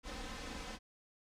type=noise with comb filter; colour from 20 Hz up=pink; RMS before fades=-44 dBFS; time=0.03-0.79 s; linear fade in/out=50 ms; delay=3.9 ms; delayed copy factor=+0.75; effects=low-pass 6000 Hz 12 dB/octave